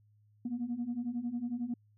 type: beating tone pair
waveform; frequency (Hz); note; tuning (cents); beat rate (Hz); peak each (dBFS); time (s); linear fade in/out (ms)
sine; 233.3 / 244.3; A#3 / B3; +2 / -19; 11; -37 / -34; 0.45-1.74; 5
effects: tanh soft clip ceiling -28 dBFS + added 105 Hz sine -63 dBFS peak until 1.97 s